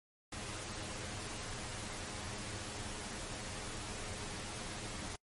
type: noise with comb filter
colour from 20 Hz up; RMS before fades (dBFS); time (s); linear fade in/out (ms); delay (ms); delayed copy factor
pink; -43; 0.32-5.16; 5; 9.6; +0.55
effects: noise-tail reverb RT60 0.1 s tail -26 dB re dry + MP3 48 kbps